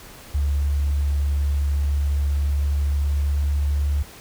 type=tone with pitch glide; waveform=sine; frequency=71.4 to 71.98 Hz; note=D2 to D2; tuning=-48 to -34 cents; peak=-18 dBFS; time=0.34-4.03 s; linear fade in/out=10 ms; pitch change=+14 cents; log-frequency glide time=2.46-3.77 s; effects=pink hiss -43 dBFS RMS until 4.2 s